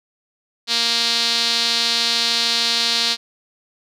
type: tone with band-pass filter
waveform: sawtooth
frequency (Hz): 233.1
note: A#3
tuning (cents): 0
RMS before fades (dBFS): -19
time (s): 0.67-3.17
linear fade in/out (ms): 50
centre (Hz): 4200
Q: 3.9
effects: none